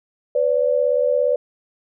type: tone pair together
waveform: sine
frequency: 501 / 578.3 Hz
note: B4 / D5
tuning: +25 / -27 cents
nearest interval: major second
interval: 248 cents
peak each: -18 dBFS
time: 0.35-1.36 s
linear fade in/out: 5 ms
effects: none